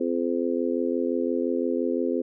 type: harmonic tone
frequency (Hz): 85.8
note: F2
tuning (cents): -30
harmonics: 3 / 4 / 5 / 6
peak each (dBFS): -27 / -28 / -29 / -30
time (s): 0-2.22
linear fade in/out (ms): 10
effects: none